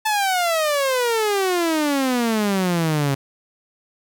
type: exponential sweep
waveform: sawtooth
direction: down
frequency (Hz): 880 to 135.2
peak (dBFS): -14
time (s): 0.05-3.15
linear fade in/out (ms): 10
effects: none